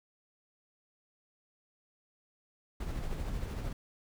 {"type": "noise with tremolo", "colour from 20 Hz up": "brown", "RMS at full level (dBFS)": -35, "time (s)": [2.8, 3.73], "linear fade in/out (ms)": 5, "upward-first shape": "sine", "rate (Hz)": 13, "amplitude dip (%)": 35, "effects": []}